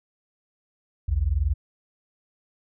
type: tone pair together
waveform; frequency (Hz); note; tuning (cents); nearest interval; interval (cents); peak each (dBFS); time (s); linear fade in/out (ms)
sine; 59.33 / 79.9; A#1 / D#2; +31 / +47; perfect fourth; 516; -23; 1.08-1.54; 10
effects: none